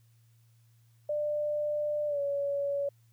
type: tone with pitch glide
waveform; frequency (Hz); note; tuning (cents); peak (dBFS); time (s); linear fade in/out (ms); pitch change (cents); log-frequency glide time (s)
sine; 595 to 564.9; D5 to C#5; +22 to +33; -28; 1.09-2.89; 5; -89; 2.07-2.2
effects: added 115 Hz sine -60 dBFS peak until 3.12 s + white hiss -73 dBFS RMS until 3.12 s

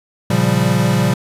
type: chord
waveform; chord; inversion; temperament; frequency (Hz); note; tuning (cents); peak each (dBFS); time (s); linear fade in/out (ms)
square; G half-diminished seventh; first; equal; 116.54 / 138.59 / 174.61 / 196; Bb2 / Db3 / F3 / G3; 0 / 0 / 0 / 0; -19; 0.3-1.14; 5
effects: resampled to 32000 Hz

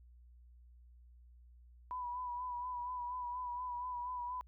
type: tone with vibrato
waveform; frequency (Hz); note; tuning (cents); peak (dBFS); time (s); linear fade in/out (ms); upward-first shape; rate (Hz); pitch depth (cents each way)
sine; 986; B5; -3; -38; 1.91-4.41; 0; sine; 4.2; 37
effects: added 60 Hz sine -57 dBFS peak until 4.47 s

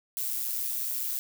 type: noise with amplitude modulation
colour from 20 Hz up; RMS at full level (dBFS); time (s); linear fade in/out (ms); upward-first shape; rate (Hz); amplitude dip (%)
violet; -29; 0.17-1.19; 0; sine; 125; 55
effects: none

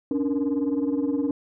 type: tone cluster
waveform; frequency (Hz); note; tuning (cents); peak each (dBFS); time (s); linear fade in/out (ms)
sine; 276.4 / 295.7 / 470.7; C#4 / D4 / A#4; -5 / +12 / +17; -23 / -25 / -29; 0.11-1.31; 2
effects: tanh soft clip ceiling -17 dBFS

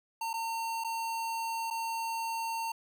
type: tone with dropouts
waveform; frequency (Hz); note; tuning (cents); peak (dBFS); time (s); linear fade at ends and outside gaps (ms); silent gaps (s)
square; 910; A#5; -42; -33; 0.21-2.72; 5; 0.332-0.338 / 0.839-0.845 / 1.703-1.708
effects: none

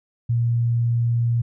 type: tone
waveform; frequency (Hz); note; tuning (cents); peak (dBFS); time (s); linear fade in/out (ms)
sine; 117.9; A#2; +20; -17; 0.29-1.42; 10
effects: none

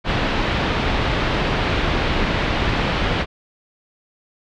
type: low-pass noise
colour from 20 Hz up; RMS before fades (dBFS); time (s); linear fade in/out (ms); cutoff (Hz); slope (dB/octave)
pink; -20; 0.04-3.26; 50; 3700; 24
effects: none

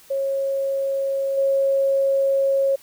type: tone with level steps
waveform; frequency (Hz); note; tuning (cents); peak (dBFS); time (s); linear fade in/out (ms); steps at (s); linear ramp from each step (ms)
sine; 546; C#5; -26; -20 / -16; 0.1-2.76; 10; 1.37; 10
effects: white hiss -50 dBFS RMS until 2.82 s

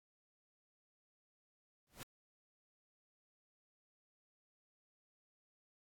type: noise with exponential growth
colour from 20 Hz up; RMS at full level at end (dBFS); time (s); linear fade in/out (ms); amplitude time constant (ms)
pink; -44; 1.87-2.03; 0; 33
effects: AAC 64 kbps

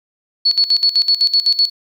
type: tone with tremolo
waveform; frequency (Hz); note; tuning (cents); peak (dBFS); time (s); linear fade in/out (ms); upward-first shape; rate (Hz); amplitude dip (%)
sine; 4408; C#8; -11; -9; 0.45-1.7; 10; square; 7.9; 80
effects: 8-bit

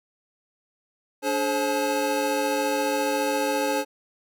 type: tone cluster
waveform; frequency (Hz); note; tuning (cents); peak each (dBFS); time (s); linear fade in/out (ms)
square; 289.5 / 425.9 / 533 / 854; D4 / G#4 / C5 / G#5; -25 / +44 / +32 / +48; -30 / -31 / -27 / -29; 1.22-3.85; 50
effects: none

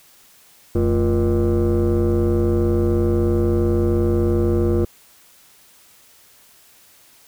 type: tone with frequency modulation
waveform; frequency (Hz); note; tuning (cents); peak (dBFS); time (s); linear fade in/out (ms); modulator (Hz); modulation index
sine; 220; A3; 0; -12; 0.75-4.85; 5; 129; 1.8
effects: tanh soft clip ceiling -14 dBFS + white hiss -51 dBFS RMS until 7.27 s

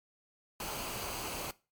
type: noise with comb filter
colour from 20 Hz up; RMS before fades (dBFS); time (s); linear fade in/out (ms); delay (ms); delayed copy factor
pink; -39; 0.6-1.51; 2; 0.55; -0.5
effects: noise-tail reverb RT60 0.3 s tail -20 dB re dry + MP3 96 kbps

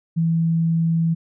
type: tone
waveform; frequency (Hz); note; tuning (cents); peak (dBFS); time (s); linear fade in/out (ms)
sine; 164.81; E3; 0; -16; 0.16-1.15; 20
effects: none

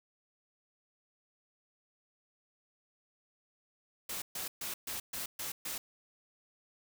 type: noise bursts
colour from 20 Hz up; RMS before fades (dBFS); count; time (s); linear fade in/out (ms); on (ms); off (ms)
white; -39; 7; 4.09-5.78; 5; 130; 130
effects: none

